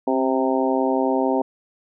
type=harmonic tone with a mistuned harmonic; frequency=131 Hz; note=C3; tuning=2 cents sharp; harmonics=2 / 3 / 4 / 5 / 6 / 7; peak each=-22 / -24 / -25 / -26 / -27 / -27 dBFS; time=0.07-1.42 s; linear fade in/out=5 ms; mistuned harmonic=2; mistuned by=+28 cents; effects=none